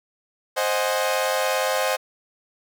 sawtooth chord, Ab dominant seventh, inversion first, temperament equal with one note detuned, 525.1 / 622.3 / 740 / 830.6 Hz, C5 / Eb5 / Gb5 / Ab5, +6 / 0 / 0 / 0 cents, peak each -20 / -22 / -25 / -26 dBFS, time 0.56-1.97 s, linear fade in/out 20 ms, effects none

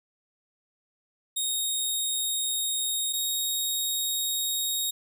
15% pulse tone pair in turn, 3729 / 3750 Hz, A#7 / A#7, 0 / +10 cents, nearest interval unison, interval 10 cents, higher second, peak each -19 dBFS, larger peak neither, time 1.36-3.13 / 3.13-4.91 s, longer second, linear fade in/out 10 ms, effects none

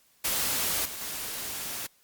white noise with level steps, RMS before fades -28 / -38 / -35 dBFS, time 0.24-1.87 s, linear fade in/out 10 ms, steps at 0.85 / 1.01 s, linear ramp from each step 5 ms, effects white hiss -64 dBFS RMS until 2.03 s + Opus 48 kbps

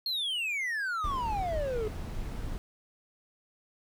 triangle exponential sweep, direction down, 4317 to 415.3 Hz, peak -28 dBFS, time 0.06-1.88 s, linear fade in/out 2 ms
brown noise, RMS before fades -36 dBFS, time 1.04-2.58 s, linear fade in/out 0 ms
effects none

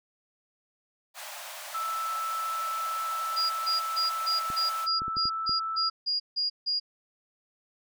pink high-pass noise, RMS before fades -41 dBFS, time 1.14-4.88 s, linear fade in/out 50 ms, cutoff 570 Hz, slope 96 dB/octave
sine tone, 1318.5 Hz, E6, in tune, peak -29 dBFS, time 1.74-5.9 s, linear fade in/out 10 ms
sine tone bursts, 4849 Hz, D#8, 45 cents flat, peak -25 dBFS, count 12, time 3.36-6.8 s, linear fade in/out 20 ms, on 140 ms, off 160 ms
clicks, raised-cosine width 3 ms, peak -28 dBFS, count 6, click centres 4.502 / 5.019 / 5.081 / 5.169 / 5.255 / 5.494 s
effects none

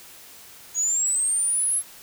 sine exponential sweep, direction up, 6640 to 11120 Hz, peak -20 dBFS, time 0.74-1.83 s, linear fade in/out 50 ms, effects white hiss -46 dBFS RMS until 2.02 s

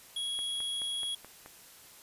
square tone, 3322 Hz, G#7, in tune, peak -33 dBFS, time 0.16-1.15 s, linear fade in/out 5 ms
click train, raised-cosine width 0.5 ms, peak -32 dBFS, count 6, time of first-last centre 0.39-1.461 s, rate 4.67 Hz
effects white hiss -54 dBFS RMS until 2.02 s + resampled to 32000 Hz

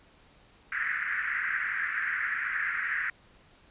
pink band-pass noise, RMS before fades -31 dBFS, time 0.72-3.1 s, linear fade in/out 2 ms, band 1500 to 2000 Hz, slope 48 dB/octave, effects pink hiss -59 dBFS RMS until 3.7 s + resampled to 8000 Hz

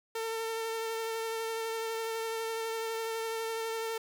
sawtooth tone with vibrato, 450.5 Hz, A4, 41 cents sharp, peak -29 dBFS, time 0.15-3.98 s, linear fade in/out 5 ms, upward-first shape sine, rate 12 Hz, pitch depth 15 cents each way, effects 10-bit

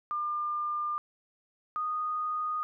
sine tone pair in turn, 1200 / 1235.9 Hz, D6 / D#6, +37 / -12 cents, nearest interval minor second, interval 51 cents, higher second, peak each -29 / -29 dBFS, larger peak neither, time 0.11-0.98 / 1.76-2.63 s, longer neither, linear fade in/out 0 ms, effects none

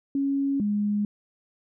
sine tone pair in turn, 276.8 / 206.8 Hz, C#4 / G#3, -2 / -7 cents, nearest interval perfect fourth, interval 505 cents, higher first, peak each -22 dBFS, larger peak neither, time 0.15-0.6 / 0.6-1.05 s, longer neither, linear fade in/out 2 ms, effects none

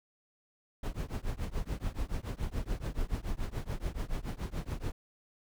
brown noise with tremolo, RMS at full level -31 dBFS, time 0.83-4.92 s, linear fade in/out 5 ms, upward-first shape triangle, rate 7 Hz, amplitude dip 100%, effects none

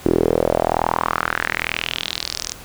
sawtooth tone with band-pass filter sweep, 41.1 Hz, E1, 4 cents flat, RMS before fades -21 dBFS, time 0.05-2.53 s, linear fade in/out 10 ms, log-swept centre 340 to 6300 Hz, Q 3.7, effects pink hiss -39 dBFS RMS until 2.64 s

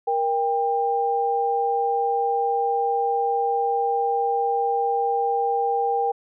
sine tone pair together, 470.1 / 794.7 Hz, A#4 / G5, +15 / +23 cents, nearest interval major sixth, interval 908 cents, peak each -24 / -21 dBFS, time 0.07-6.12 s, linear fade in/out 10 ms, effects none

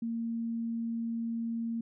sine tone, 230.1 Hz, A#3, 22 cents flat, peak -31 dBFS, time 0.02-1.81 s, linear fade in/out 5 ms, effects none

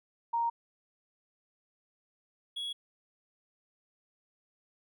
sine / triangle tone pair in turn, 932.3 / 3344 Hz, A#5 / G#7, 0 / +11 cents, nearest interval octave + minor seventh, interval 2211 cents, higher second, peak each -27 / -33 dBFS, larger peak first, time 0.33-0.5 / 2.56-2.73 s, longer neither, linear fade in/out 10 ms, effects none

